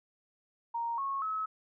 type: tone with pitch steps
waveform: sine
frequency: 932.3 / 1096 / 1288.4 Hz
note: A#5 / C#6 / E6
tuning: 0 / -20 / -40 cents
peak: -31 dBFS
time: 0.74-1.46 s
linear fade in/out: 10 ms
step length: 240 ms
effects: none